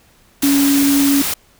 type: tone in noise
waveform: sine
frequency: 280.1 Hz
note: C#4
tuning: 18 cents sharp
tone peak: -11 dBFS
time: 0.43-1.22 s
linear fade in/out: 5 ms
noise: white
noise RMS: -20 dBFS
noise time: 0.42-1.34 s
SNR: +6 dB
effects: pink hiss -52 dBFS RMS until 1.59 s